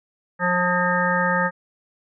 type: harmonic tone with a mistuned harmonic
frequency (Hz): 178.4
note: F3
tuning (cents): +37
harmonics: 1 / 3 / 5 / 7 / 9 / 10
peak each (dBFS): -25 / -25 / -25 / -25 / -25 / -25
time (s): 0.39-1.51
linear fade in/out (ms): 50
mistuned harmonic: 10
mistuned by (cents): +43
effects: none